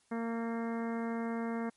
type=harmonic tone with a mistuned harmonic; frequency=229.9 Hz; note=A#3; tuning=24 cents flat; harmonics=1 / 2 / 3 / 4 / 5 / 6 / 7 / 8 / 9; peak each=-34 / -40 / -44 / -46 / -48 / -50 / -51 / -52 / -53 dBFS; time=0.11-1.7 s; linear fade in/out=10 ms; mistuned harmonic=9; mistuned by=+44 cents; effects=white hiss -70 dBFS RMS until 1.76 s + MP3 48 kbps